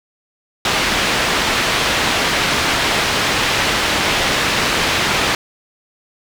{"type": "low-pass noise", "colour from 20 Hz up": "white", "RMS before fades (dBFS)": -17, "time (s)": [0.65, 5.35], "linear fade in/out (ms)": 2, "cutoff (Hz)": 3300, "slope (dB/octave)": 12, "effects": []}